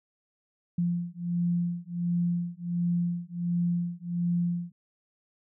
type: beating tone pair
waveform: sine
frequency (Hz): 172.9 / 174.3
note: F3 / F3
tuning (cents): -17 / -3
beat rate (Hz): 1.4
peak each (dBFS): -29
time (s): 0.78-4.72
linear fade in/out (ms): 5
effects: none